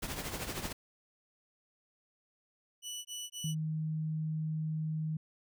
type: noise with tremolo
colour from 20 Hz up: pink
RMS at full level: -36 dBFS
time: 0.02-0.73 s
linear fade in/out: 10 ms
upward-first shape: triangle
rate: 13 Hz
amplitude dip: 70%
type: tone bursts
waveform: 20% pulse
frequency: 2960 Hz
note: F#7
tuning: in tune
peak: -34 dBFS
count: 3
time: 2.82-3.55 s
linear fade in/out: 50 ms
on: 230 ms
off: 20 ms
type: tone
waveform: sine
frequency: 156.7 Hz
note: D#3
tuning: 13 cents sharp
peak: -32 dBFS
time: 3.44-5.17 s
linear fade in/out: 5 ms
effects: none